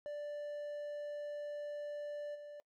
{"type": "tone with level steps", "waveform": "triangle", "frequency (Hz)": 587.3, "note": "D5", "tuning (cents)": 0, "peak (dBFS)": [-38, -45], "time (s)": [0.06, 2.6], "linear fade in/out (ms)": 0, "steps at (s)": 2.34, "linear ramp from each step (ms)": 20, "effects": ["noise-tail reverb RT60 0.1 s tail -22 dB re dry"]}